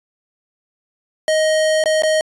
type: tone with dropouts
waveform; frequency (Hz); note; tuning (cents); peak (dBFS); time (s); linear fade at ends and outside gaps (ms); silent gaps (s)
square; 626; D#5; +10; -14; 1.28-2.21; 1; 1.839-1.858 / 2.022-2.034
effects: resampled to 24000 Hz